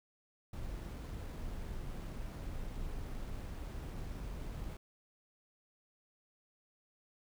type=noise with sample-and-hold; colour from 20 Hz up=brown; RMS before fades=-42 dBFS; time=0.53-4.77 s; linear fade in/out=5 ms; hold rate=11025 Hz; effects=none